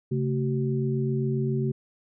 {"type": "tone cluster", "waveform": "sine", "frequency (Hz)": [135.5, 222.9, 377.2], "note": ["C#3", "A3", "F#4"], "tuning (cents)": [-39, 23, 33], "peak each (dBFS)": [-25, -30, -30], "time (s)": [0.11, 1.72], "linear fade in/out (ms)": 10, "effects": []}